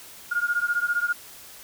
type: beating tone pair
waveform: sine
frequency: 1416 / 1431 Hz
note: F6 / F6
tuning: +23 / +42 cents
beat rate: 15 Hz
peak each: -25 dBFS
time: 0.31-1.13 s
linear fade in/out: 10 ms
effects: white hiss -45 dBFS RMS until 1.63 s